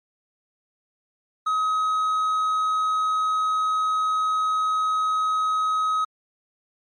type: tone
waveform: triangle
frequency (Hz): 1269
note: D#6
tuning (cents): +34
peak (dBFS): -18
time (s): 1.46-6.05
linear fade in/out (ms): 10
effects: MP3 48 kbps